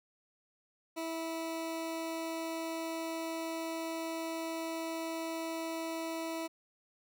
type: tone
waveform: 20% pulse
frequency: 326.8 Hz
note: E4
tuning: 15 cents flat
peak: -31 dBFS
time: 0.96-6.48 s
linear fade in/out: 20 ms
effects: none